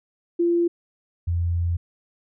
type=tone pair in turn; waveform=sine; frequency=343.3 / 85.83 Hz; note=F4 / F2; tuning=-30 / -30 cents; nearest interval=2 octaves; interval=2400 cents; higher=first; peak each=-17 / -20 dBFS; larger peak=first; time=0.39-0.68 / 1.27-1.77 s; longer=second; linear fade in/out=10 ms; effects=none